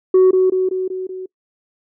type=tone with echo; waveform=sine; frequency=373 Hz; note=F#4; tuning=14 cents sharp; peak=-5 dBFS; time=0.14-0.31 s; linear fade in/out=5 ms; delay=190 ms; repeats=5; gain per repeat=-4 dB; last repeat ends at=1.26 s; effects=noise-tail reverb RT60 0.1 s tail -25 dB re dry + tanh soft clip ceiling -6 dBFS